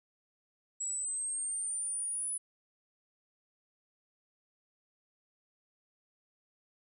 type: linear sweep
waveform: sine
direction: up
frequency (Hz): 7720 to 10000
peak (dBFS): -33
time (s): 0.8-2.38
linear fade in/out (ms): 10
effects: none